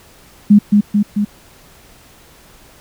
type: tone with echo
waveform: sine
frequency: 206.3 Hz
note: G#3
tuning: 11 cents flat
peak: -3 dBFS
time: 0.5-0.59 s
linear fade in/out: 10 ms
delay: 220 ms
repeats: 3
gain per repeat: -3 dB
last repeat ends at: 1.25 s
effects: pink hiss -45 dBFS RMS until 2.8 s